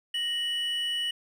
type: tone pair together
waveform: triangle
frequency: 1864.7 / 2950 Hz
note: A#6 / F#7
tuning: 0 / -6 cents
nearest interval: minor sixth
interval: 794 cents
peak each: -36 / -26 dBFS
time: 0.14-1.11 s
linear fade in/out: 5 ms
effects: none